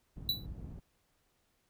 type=low-pass noise; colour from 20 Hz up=white; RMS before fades=-45 dBFS; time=0.16-0.8 s; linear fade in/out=10 ms; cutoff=130 Hz; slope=12 dB/octave
type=tone with exponential decay; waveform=square; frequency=3951 Hz; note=B7; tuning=in tune; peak=-26 dBFS; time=0.29-0.46 s; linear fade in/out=2 ms; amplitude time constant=36 ms
effects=pink hiss -75 dBFS RMS until 1.69 s